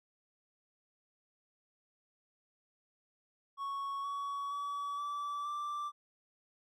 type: tone with pitch steps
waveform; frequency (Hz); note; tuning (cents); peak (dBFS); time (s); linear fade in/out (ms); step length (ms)
triangle; 1108.7 / 1124.8 / 1141.2 / 1157.8 / 1174.6; C#6 / C#6 / C#6 / D6 / D6; 0 / +25 / +50 / -25 / 0; -34; 3.57-5.92; 50; 470
effects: none